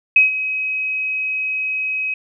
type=tone with ADSR envelope; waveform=sine; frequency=2540 Hz; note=D#7; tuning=35 cents sharp; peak=-6 dBFS; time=0.16-2.14 s; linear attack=4 ms; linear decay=140 ms; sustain=-13 dB; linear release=4 ms; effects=none